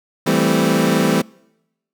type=chord; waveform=25% pulse; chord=A minor seventh; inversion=second; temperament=equal with one note detuned; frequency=164.81 / 196 / 220 / 259.2 Hz; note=E3 / G3 / A3 / C4; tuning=0 / 0 / 0 / -16 cents; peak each=-16 dBFS; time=0.26-1.22 s; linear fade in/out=10 ms; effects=noise-tail reverb RT60 0.9 s tail -26 dB re dry